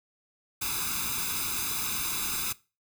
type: noise with comb filter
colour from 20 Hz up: white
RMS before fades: -31 dBFS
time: 0.61-2.53 s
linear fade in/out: 10 ms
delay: 0.8 ms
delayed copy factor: +1
effects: noise-tail reverb RT60 0.3 s tail -20 dB re dry